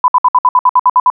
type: tone bursts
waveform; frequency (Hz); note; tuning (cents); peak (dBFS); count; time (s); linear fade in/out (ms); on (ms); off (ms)
sine; 1000; B5; +21; -4; 11; 0.04-1.101; 2; 41; 61
effects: none